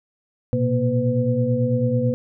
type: tone cluster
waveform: sine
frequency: 116.1 / 125.2 / 238.3 / 504 Hz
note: A#2 / B2 / A#3 / B4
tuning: -7 / +24 / +38 / +35 cents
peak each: -24 / -22 / -23 / -23 dBFS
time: 0.53-2.14 s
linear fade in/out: 0 ms
effects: none

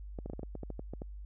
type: clicks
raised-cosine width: 2 ms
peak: -27 dBFS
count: 12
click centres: 0.188 / 0.26 / 0.299 / 0.334 / 0.394 / 0.432 / 0.553 / 0.633 / 0.703 / 0.794 / 0.936 / 1.019 s
effects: added 50 Hz sine -42 dBFS peak until 1.25 s

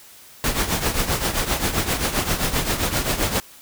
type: noise with tremolo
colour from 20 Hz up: pink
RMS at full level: -19 dBFS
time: 0.44-3.4 s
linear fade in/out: 0 ms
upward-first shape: triangle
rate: 7.6 Hz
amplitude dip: 75%
effects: white hiss -46 dBFS RMS until 3.61 s

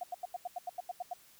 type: tone bursts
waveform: sine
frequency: 717 Hz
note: F5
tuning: 45 cents sharp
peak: -34 dBFS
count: 11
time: 0.01-1.135 s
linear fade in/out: 5 ms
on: 25 ms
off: 85 ms
effects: white hiss -61 dBFS RMS until 1.39 s

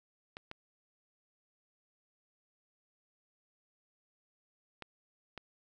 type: clicks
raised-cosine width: 0.3 ms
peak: -27 dBFS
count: 4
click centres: 0.369 / 0.514 / 4.823 / 5.377 s
effects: none

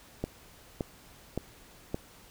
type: click train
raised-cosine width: 2 ms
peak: -17 dBFS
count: 4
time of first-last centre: 0.24-1.945 s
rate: 1.76 Hz
effects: pink hiss -55 dBFS RMS until 2.3 s

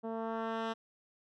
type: tone with low-pass filter sweep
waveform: 10% pulse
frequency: 225.1 Hz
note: A3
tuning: 40 cents sharp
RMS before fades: -37 dBFS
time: 0.03-0.74 s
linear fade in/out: 20 ms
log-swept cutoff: 580 to 3800 Hz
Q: 0.81
effects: none

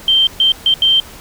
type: tone bursts at uneven times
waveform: sine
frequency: 3136 Hz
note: G7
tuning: in tune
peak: -8 dBFS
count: 4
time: 0.08-0.27 / 0.4-0.52 / 0.66-0.74 / 0.82-1 s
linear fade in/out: 2 ms
effects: pink hiss -36 dBFS RMS until 1.2 s

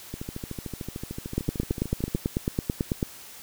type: two click trains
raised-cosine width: 3 ms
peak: -20 / -11 dBFS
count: 28 / 16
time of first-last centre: 0.14-2.155 / 1.38-3.028 s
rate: 13.4 / 9.1 Hz
effects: white hiss -45 dBFS RMS until 3.42 s

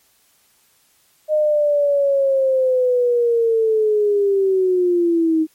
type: linear sweep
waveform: sine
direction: down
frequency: 616 to 312.5 Hz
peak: -13 dBFS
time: 1.28-5.47 s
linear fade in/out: 50 ms
effects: white hiss -58 dBFS RMS until 5.54 s + MP3 64 kbps

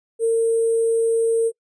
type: tone with sample-and-hold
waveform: sine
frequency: 456.1 Hz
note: A#4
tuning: 38 cents flat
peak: -15 dBFS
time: 0.19-1.52 s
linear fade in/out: 50 ms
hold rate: 8820 Hz
effects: noise-tail reverb RT60 0.1 s tail -24 dB re dry + resampled to 22050 Hz

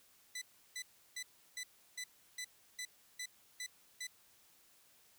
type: tone bursts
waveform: 15% pulse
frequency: 1996 Hz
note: B6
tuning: 18 cents sharp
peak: -35 dBFS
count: 10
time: 0.35-4.07 s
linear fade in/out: 5 ms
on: 66 ms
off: 340 ms
effects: white hiss -67 dBFS RMS until 5.18 s

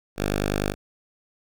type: tone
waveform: 5% pulse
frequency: 50.1 Hz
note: G1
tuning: 38 cents sharp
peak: -12 dBFS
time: 0.16-0.75 s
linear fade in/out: 50 ms
effects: none

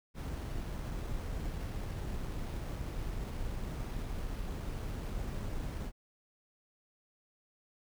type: noise with sample-and-hold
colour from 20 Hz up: brown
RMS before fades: -38 dBFS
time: 0.14-5.92 s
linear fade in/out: 50 ms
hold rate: 7350 Hz
effects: none

